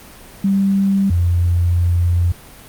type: tone pair in turn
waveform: sine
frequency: 196 / 87.06 Hz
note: G3 / F2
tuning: 0 / -5 cents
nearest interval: octave + major second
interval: 1405 cents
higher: first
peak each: -12 dBFS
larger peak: neither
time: 0.44-1.1 / 1.1-2.32 s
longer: second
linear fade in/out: 5 ms
effects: pink hiss -40 dBFS RMS until 2.68 s + Opus 32 kbps

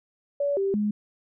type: tone with pitch steps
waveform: sine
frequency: 570 / 391.8 / 209 Hz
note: C#5 / G4 / G#3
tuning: +48 / -1 / +11 cents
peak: -22 dBFS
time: 0.4-0.91 s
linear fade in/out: 5 ms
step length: 170 ms
effects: none

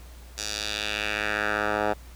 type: tone with band-pass filter sweep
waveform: 10% pulse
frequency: 105 Hz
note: G#2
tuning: 19 cents sharp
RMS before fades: -28 dBFS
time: 0.37-1.94 s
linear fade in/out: 20 ms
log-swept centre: 5900 to 870 Hz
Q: 1.8
effects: added 60 Hz sine -43 dBFS peak until 2.15 s + pink hiss -52 dBFS RMS until 2.15 s

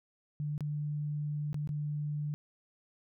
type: tone with dropouts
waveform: sine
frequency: 148.3 Hz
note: D3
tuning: 17 cents sharp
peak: -32 dBFS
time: 0.4-2.34 s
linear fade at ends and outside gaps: 0 ms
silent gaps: 0.579-0.607 / 1.53-1.544 / 1.674-1.691 s
effects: none

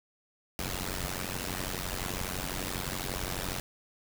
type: noise with amplitude modulation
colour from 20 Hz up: pink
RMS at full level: -31 dBFS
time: 0.59-3.6 s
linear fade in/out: 0 ms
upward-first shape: sine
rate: 91.9 Hz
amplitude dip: 95%
effects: none

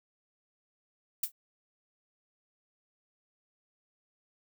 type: noise with exponential decay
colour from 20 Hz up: violet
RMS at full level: -25 dBFS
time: 1.23-1.32 s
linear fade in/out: 5 ms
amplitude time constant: 18 ms
effects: none

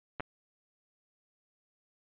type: clicks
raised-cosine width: 0.5 ms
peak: -22 / -20 dBFS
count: 2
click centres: 0.198 / 0.205 s
effects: resampled to 8000 Hz

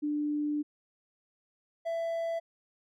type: tone pair in turn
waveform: sine / triangle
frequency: 296.4 / 665.4 Hz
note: D4 / E5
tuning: +16 / +16 cents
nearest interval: octave + major second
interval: 1400 cents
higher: second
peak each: -28 dBFS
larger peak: neither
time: 0.02-0.63 / 1.85-2.4 s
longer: first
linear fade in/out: 20 ms
effects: none

